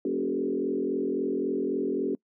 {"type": "tone with frequency modulation", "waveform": "sine", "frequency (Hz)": 329.6, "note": "E4", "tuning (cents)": 0, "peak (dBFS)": -24, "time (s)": [0.05, 2.15], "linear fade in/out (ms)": 2, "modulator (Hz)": 43.7, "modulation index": 2.3, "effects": ["noise-tail reverb RT60 0.1 s tail -24 dB re dry", "high-pass 200 Hz 12 dB/octave"]}